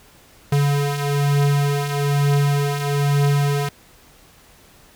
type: beating tone pair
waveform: square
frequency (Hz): 141.9 / 143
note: C#3 / D3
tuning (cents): +41 / -46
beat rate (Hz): 1.1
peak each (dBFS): -24 / -18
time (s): 0.52-3.69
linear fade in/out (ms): 5
effects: pink hiss -50 dBFS RMS until 4.95 s